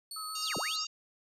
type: tone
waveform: 25% pulse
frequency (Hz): 4435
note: C#8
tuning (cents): 0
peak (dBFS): -35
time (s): 0.11-0.76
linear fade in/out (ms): 2
type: tone with vibrato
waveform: sine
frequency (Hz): 1269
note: D#6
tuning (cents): +34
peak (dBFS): -40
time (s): 0.16-0.85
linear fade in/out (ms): 5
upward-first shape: square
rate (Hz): 7.4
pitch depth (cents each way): 14
type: harmonic tone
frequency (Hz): 932.3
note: A#5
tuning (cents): 0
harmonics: 3 / 4 / 5 / 6 / 7 / 8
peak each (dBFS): -44 / -46 / -40 / -47 / -43 / -51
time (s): 0.35-0.87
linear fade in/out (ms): 5
type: linear two-way sweep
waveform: sine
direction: down then up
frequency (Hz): 5890 to 106.2 to 5890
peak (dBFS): -34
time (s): 0.41-0.85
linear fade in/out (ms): 20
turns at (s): 0.57
effects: none